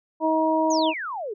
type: harmonic tone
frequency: 317.3 Hz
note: D#4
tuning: 34 cents sharp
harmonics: 1 / 2 / 3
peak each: -23 / -23 / -23 dBFS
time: 0.2-0.94 s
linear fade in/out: 50 ms
type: exponential sweep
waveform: sine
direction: down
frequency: 6870 to 386.1 Hz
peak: -28 dBFS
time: 0.7-1.34 s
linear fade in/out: 10 ms
effects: none